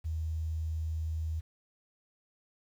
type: tone with quantisation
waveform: sine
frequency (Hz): 79.8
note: D#2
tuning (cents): +44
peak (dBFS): -31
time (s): 0.04-1.41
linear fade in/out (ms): 20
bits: 10
effects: none